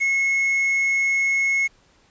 triangle tone with quantisation, 2179 Hz, C#7, 30 cents flat, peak -16 dBFS, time 0-1.68 s, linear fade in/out 20 ms, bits 7, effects pink hiss -58 dBFS RMS until 2.1 s + resampled to 16000 Hz

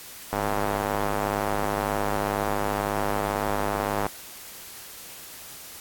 square tone with band-pass filter, 51 Hz, G#1, 31 cents flat, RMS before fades -27 dBFS, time 0.32-4.07 s, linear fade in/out 5 ms, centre 860 Hz, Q 1.3, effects white hiss -42 dBFS RMS until 5.8 s + AAC 64 kbps

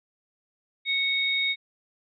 sine tone pair together, 2217 / 3729 Hz, C#7 / A#7, 0 / 0 cents, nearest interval major sixth, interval 900 cents, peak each -25 / -26 dBFS, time 0.85-1.56 s, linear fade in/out 50 ms, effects none

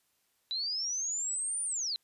sine linear two-way sweep, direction up then down, 3901 to 9397 to 3901 Hz, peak -31 dBFS, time 0.51-1.96 s, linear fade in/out 0 ms, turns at 1.64 s, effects white hiss -74 dBFS RMS until 2.03 s + resampled to 32000 Hz

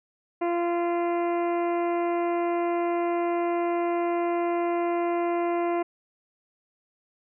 harmonic tone, 344.7 Hz, F4, 23 cents flat, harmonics 1 / 2 / 3 / 4 / 5 / 6 / 7 / 8, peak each -25 / -28 / -34 / -42 / -47 / -42 / -46 / -50 dBFS, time 0.41-5.83 s, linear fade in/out 10 ms, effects none

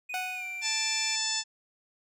triangle tone with pitch glide, 2482 to 2358 Hz, D#7 to D7, -5 to +6 cents, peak -33 dBFS, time 0.09-1.16 s, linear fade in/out 10 ms, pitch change -89 cents, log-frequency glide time 0.35-0.44 s
sawtooth tone with exponential decay, 740 Hz, F#5, in tune, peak -26 dBFS, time 0.14-0.93 s, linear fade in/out 1 ms, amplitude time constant 170 ms
harmonic tone, 880 Hz, A5, in tune, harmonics 1 / 2 / 3 / 4 / 5 / 6 / 7 / 8 / 9, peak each -41 / -39 / -38 / -36 / -38 / -32 / -40 / -34 / -42 dBFS, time 0.61-1.44 s, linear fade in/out 50 ms
effects none

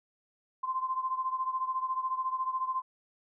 sine beating tone pair, 1037 / 1051 Hz, C6 / C6, -16 / +7 cents, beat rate 14 Hz, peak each -31 / -35 dBFS, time 0.63-2.82 s, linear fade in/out 10 ms, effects none

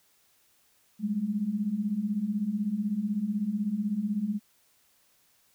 sine beating tone pair, 196 / 212 Hz, G3 / G#3, 0 / +36 cents, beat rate 16 Hz, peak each -32 / -28 dBFS, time 0.99-4.4 s, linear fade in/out 50 ms, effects white hiss -66 dBFS RMS until 5.54 s

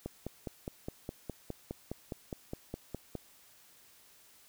click train, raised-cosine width 2 ms, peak -24 dBFS, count 16, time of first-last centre 0.06-3.153 s, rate 4.85 Hz, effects white hiss -61 dBFS RMS until 4.48 s

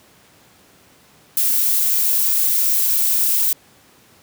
violet noise, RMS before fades -17 dBFS, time 1.37-3.53 s, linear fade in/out 2 ms, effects pink hiss -51 dBFS RMS until 4.22 s + high-pass 100 Hz 12 dB/octave

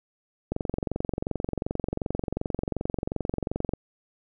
click train, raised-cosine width 2 ms, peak -14 dBFS, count 74, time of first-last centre 0.52-3.736 s, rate 22.7 Hz, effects none

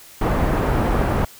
pink low-pass noise, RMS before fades -19 dBFS, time 0.21-1.25 s, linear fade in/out 5 ms, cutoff 1200 Hz, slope 12 dB/octave, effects white hiss -44 dBFS RMS until 1.39 s

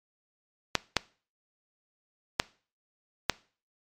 clicks, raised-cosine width 0.2 ms, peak -4 dBFS, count 4, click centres 0.753 / 0.967 / 2.399 / 3.297 s, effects noise-tail reverb RT60 0.4 s tail -21 dB re dry + MP3 96 kbps

